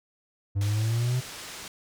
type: exponential sweep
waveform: triangle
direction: up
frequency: 98 to 128.7 Hz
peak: -21 dBFS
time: 0.55-1.21 s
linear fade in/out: 20 ms
type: low-pass noise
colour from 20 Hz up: white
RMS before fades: -41 dBFS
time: 0.61-1.68 s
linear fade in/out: 2 ms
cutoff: 6900 Hz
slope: 12 dB/octave
effects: none